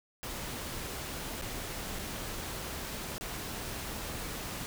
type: noise with dropouts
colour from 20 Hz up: pink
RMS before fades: -39 dBFS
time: 0.23-4.66 s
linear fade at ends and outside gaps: 0 ms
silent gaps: 1.414-1.421 / 1.988-1.992 / 3.181-3.21 s
effects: none